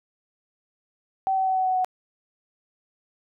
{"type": "tone with pitch steps", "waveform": "sine", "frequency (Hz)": [767, 761.7, 756.4, 751.2, 746, 740.9], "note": ["G5", "G5", "F#5", "F#5", "F#5", "F#5"], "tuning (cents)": [-38, -50, 38, 26, 14, 2], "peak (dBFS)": -20, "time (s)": [1.27, 1.846], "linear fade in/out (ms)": 0, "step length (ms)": 96, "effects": []}